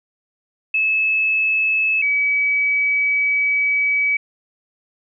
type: tone pair in turn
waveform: sine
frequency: 2600 / 2280 Hz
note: E7 / C#7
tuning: -24 / +48 cents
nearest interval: major second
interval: 228 cents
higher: first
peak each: -15 dBFS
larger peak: neither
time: 0.74-2.02 / 2.02-4.17 s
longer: second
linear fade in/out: 5 ms
effects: none

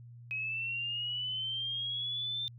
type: linear sweep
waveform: sine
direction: up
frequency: 2535 to 3592 Hz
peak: -33 dBFS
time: 0.31-2.48 s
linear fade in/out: 0 ms
effects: added 119 Hz sine -48 dBFS peak until 2.58 s

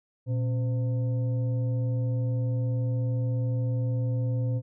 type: tone with frequency modulation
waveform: sine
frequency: 119.7 Hz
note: A#2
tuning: 46 cents sharp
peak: -24 dBFS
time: 0.26-4.62 s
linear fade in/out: 50 ms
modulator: 393 Hz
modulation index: 0.39
effects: none

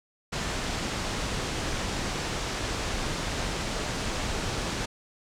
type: low-pass noise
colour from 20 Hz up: pink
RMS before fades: -31 dBFS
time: 0.32-4.86 s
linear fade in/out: 10 ms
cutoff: 7600 Hz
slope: 24 dB/octave
effects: none

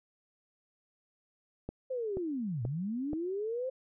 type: click train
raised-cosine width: 2 ms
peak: -24 dBFS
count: 4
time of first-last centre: 1.69-3.132 s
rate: 2.08 Hz
type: linear two-way sweep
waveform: sine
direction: down then up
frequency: 531 to 110 to 531 Hz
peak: -32 dBFS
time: 1.9-3.7 s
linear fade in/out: 10 ms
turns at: 2.63 s
effects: none

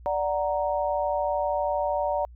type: chord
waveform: sine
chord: D augmented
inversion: none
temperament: equal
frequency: 587.3 / 740 / 932.3 Hz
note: D5 / F#5 / A#5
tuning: 0 / 0 / 0 cents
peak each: -26 / -29 / -29 dBFS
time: 0.06-2.25 s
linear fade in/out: 0 ms
effects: added 60 Hz sine -44 dBFS peak until 2.35 s

